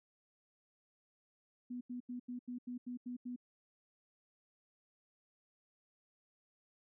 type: tone bursts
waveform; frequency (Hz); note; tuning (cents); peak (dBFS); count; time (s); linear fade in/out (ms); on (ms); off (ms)
sine; 246.3; B3; -5; -40; 9; 1.7-3.362; 10; 110; 84
effects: none